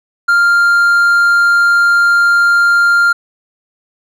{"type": "tone", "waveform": "triangle", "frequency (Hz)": 1396.9, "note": "F6", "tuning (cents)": 0, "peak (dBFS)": -5, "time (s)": [0.28, 3.13], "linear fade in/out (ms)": 10, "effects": []}